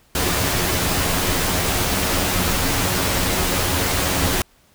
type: noise with comb filter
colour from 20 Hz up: pink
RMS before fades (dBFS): -20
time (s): 0.15-4.42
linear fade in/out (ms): 2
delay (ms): 11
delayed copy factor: +0.6
effects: pink hiss -56 dBFS RMS until 4.74 s